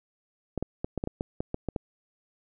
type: clicks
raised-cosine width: 2 ms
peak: -16 dBFS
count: 11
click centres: 0.577 / 0.626 / 0.845 / 0.977 / 1.039 / 1.074 / 1.209 / 1.405 / 1.544 / 1.687 / 1.762 s
effects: none